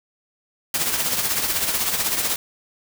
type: noise with tremolo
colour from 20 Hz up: white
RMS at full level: -20 dBFS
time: 0.74-2.36 s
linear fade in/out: 2 ms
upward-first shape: triangle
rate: 16 Hz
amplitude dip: 60%
effects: none